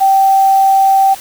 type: tone with quantisation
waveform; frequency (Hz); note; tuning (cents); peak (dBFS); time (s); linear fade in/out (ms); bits
sine; 777; G5; -16; -6; 0-1.15; 20; 5
effects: white hiss -32 dBFS RMS until 1.2 s